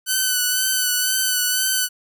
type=tone with vibrato; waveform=5% pulse; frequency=1504 Hz; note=F#6; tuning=28 cents sharp; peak=-7 dBFS; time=0.06-1.89 s; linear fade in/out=50 ms; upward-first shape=sine; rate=2 Hz; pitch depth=29 cents each way; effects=none